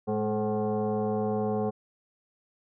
sine tone with frequency modulation, 110 Hz, A2, in tune, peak -25 dBFS, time 0.07-1.71 s, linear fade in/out 20 ms, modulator 321 Hz, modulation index 1.9, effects none

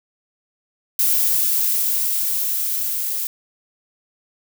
violet noise with level ramp, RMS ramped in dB -17 to -24 dBFS, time 0.99-3.27 s, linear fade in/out 2 ms, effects none

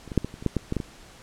clicks, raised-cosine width 3 ms, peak -27 / -20 / -6 / -16 / -27 / -25 / -9 / -10 / -13 / -12 / -17 dBFS, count 11, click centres 0.077 / 0.118 / 0.177 / 0.246 / 0.341 / 0.425 / 0.463 / 0.567 / 0.724 / 0.767 / 0.802 s, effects pink hiss -49 dBFS RMS until 1.22 s + low-pass 9000 Hz 12 dB/octave

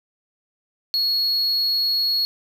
triangle tone, 4332 Hz, C#8, 41 cents flat, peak -17 dBFS, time 0.94-2.25 s, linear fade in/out 0 ms, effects 8-bit

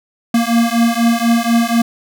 square beating tone pair, 230.9 / 235 Hz, A#3 / A#3, -16 / +14 cents, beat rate 4.1 Hz, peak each -15 dBFS, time 0.34-1.82 s, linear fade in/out 5 ms, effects none

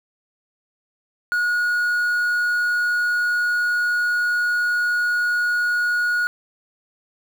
triangle tone with quantisation, 1449 Hz, F#6, 37 cents flat, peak -16 dBFS, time 1.32-6.27 s, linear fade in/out 0 ms, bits 7, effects none

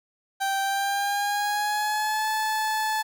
30% pulse tone with pitch glide, 782 to 867.7 Hz, G5 to A5, -4 to -24 cents, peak -21 dBFS, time 0.4-3.03 s, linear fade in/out 20 ms, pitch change +180 cents, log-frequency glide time 0.62-2.28 s, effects none

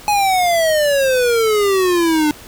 square exponential sweep, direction down, 844 to 296.1 Hz, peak -13 dBFS, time 0.08-2.31 s, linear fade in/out 0 ms, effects pink hiss -38 dBFS RMS until 2.47 s

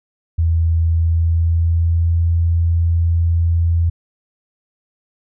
sine tone with pitch glide, 82.41 to 84.09 Hz, E2 to E2, 0 to +35 cents, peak -12 dBFS, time 0.38-3.9 s, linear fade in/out 10 ms, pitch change +35 cents, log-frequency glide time 0.84-2.19 s, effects none

